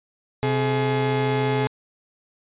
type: tone pair together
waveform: 30% pulse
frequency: 130 / 424.3 Hz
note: C3 / G#4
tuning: -11 / +37 cents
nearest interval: octave + minor sixth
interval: 2048 cents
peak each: -20 dBFS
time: 0.43-1.67 s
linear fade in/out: 0 ms
effects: resampled to 8000 Hz